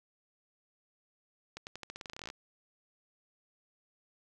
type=accelerating click train; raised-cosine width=0.2 ms; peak=-25 dBFS; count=18; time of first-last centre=1.57-2.301 s; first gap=99 ms; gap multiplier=0.88; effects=none